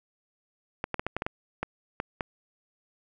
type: clicks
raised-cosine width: 0.5 ms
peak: -14 dBFS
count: 10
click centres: 0.841 / 0.943 / 0.995 / 1.066 / 1.166 / 1.221 / 1.265 / 1.63 / 2.001 / 2.208 s
effects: none